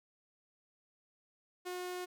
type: tone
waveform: sawtooth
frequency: 361.2 Hz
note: F#4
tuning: 42 cents flat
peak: -35 dBFS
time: 1.65-2.06 s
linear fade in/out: 20 ms
effects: none